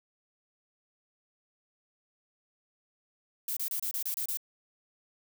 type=noise bursts; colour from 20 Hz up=violet; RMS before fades=-33 dBFS; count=8; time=3.48-4.372 s; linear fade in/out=2 ms; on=87 ms; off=28 ms; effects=none